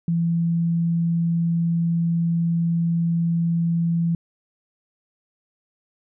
sine tone, 168.1 Hz, E3, 34 cents sharp, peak -18 dBFS, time 0.08-4.15 s, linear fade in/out 2 ms, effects none

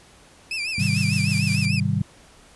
30% pulse tone with vibrato, 2500 Hz, D#7, 8 cents sharp, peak -22 dBFS, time 0.51-1.8 s, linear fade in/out 2 ms, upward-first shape sine, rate 6.7 Hz, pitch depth 120 cents each way
sine chord, Ab major seventh, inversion none, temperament just, 103.83 / 129.78 / 155.74 / 194.67 Hz, Ab2 / C3 / Eb3 / G3, 0 / -14 / +2 / -12 cents, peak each -25 dBFS, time 0.78-2.02 s, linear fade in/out 5 ms
blue noise with tremolo, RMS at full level -30 dBFS, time 0.79-1.66 s, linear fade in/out 10 ms, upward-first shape square, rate 5.9 Hz, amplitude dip 30%
effects pink hiss -51 dBFS RMS until 2.55 s + resampled to 24000 Hz

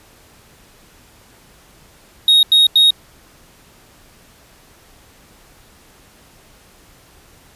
triangle tone bursts, 3751 Hz, A#7, 10 cents sharp, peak -6 dBFS, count 3, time 2.28-2.906 s, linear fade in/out 2 ms, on 150 ms, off 88 ms, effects pink hiss -48 dBFS RMS until 7.55 s + resampled to 32000 Hz

